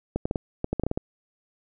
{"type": "clicks", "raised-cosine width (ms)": 2, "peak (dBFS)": -12, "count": 11, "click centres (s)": [0.16, 0.255, 0.311, 0.358, 0.644, 0.73, 0.797, 0.836, 0.866, 0.914, 0.975], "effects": []}